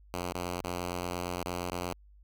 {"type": "tone with dropouts", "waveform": "5% pulse", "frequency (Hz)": 88.6, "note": "F2", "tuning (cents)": 25, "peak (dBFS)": -22, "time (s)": [0.14, 1.93], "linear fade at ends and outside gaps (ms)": 0, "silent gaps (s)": [[0.323, 0.345], [0.607, 0.641], [1.428, 1.46], [1.7, 1.719]], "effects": ["added 50 Hz sine -54 dBFS peak until 2.23 s"]}